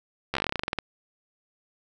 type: slowing click train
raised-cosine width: 0.3 ms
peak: -11 dBFS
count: 16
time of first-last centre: 0.34-0.787 s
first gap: 13 ms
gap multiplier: 1.11
effects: none